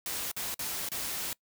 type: noise with dropouts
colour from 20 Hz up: white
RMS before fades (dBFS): -35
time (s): 0.06-1.33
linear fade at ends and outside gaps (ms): 1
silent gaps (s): 0.315-0.365 / 0.543-0.592 / 0.888-0.917
effects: noise-tail reverb RT60 0.1 s tail -24 dB re dry